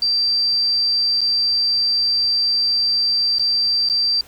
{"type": "tone with dropouts", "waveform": "sine", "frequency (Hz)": 4692, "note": "D8", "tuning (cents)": -2, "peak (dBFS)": -15, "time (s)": [0.02, 4.21], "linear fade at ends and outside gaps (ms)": 2, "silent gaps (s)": [[1.208, 1.214], [3.385, 3.395], [3.889, 3.898]], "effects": ["pink hiss -46 dBFS RMS until 4.27 s"]}